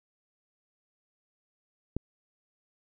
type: click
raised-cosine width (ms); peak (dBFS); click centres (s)
3; -17; 1.966
effects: none